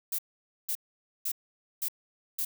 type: noise bursts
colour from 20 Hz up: violet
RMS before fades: -31 dBFS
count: 5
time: 0.12-2.45 s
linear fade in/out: 5 ms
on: 66 ms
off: 500 ms
effects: none